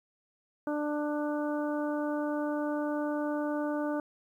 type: harmonic tone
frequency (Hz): 296.6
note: D4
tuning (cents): +17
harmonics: 1 / 2 / 3 / 4 / 5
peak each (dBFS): -31 / -34 / -40 / -43 / -43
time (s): 0.67-4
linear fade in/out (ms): 2
effects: 11-bit